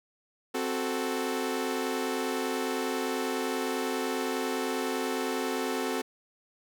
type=chord; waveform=sawtooth; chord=F# diminished; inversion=second; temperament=equal; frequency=261.6 / 370 / 440 Hz; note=C4 / F#4 / A4; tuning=0 / 0 / 0 cents; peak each=-29 / -30 / -29 dBFS; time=0.54-6.02 s; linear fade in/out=10 ms; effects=none